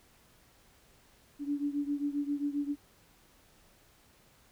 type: beating tone pair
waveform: sine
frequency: 285.6 / 293.1 Hz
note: D4 / D4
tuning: -48 / -3 cents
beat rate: 7.5 Hz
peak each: -32 / -35 dBFS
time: 1.39-2.76 s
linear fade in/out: 50 ms
effects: pink hiss -63 dBFS RMS until 4.51 s